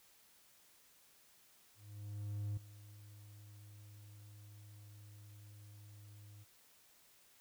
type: tone with ADSR envelope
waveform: triangle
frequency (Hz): 103.3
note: G#2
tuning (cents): -9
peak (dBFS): -34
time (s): 1.75-6.45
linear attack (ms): 820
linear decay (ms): 7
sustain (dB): -18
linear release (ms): 28
effects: tanh soft clip ceiling -30 dBFS + white hiss -67 dBFS RMS until 7.4 s